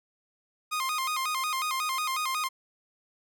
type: tone with vibrato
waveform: sawtooth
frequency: 1143 Hz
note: D6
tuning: 47 cents flat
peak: -24 dBFS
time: 0.71-2.49 s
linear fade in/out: 20 ms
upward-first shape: square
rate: 5.5 Hz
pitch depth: 140 cents each way
effects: none